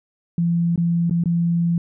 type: tone with dropouts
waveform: sine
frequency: 170.1 Hz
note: F3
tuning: 45 cents flat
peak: -16 dBFS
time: 0.38-1.78 s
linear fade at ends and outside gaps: 2 ms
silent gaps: 0.759-0.777 / 1.097-1.109 / 1.238-1.257 s
effects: none